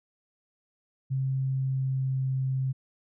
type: tone with pitch glide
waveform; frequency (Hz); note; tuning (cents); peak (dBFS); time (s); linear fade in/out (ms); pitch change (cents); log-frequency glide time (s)
sine; 133.2 to 132.05; C3 to C3; +31 to +16; -25; 1.1-2.73; 20; -15; 1.4-2.28
effects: none